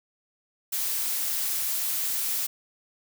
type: noise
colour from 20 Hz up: blue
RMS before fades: -28 dBFS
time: 0.72-2.47 s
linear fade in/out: 10 ms
effects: none